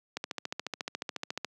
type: click train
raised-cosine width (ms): 0.2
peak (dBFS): -16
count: 19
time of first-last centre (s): 0.17-1.447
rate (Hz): 14.1
effects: high-pass 200 Hz 12 dB/octave